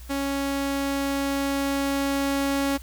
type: tone with level ramp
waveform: sawtooth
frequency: 277.2 Hz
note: C#4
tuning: in tune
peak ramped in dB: -21 to -18 dBFS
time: 0.09-2.78 s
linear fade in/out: 20 ms
effects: added 60 Hz sine -39 dBFS peak until 2.82 s + white hiss -50 dBFS RMS until 2.82 s